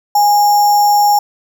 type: tone with sample-and-hold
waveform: sine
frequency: 826 Hz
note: G#5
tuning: 10 cents flat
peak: -7 dBFS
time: 0.15-1.19 s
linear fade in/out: 5 ms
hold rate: 6300 Hz
effects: none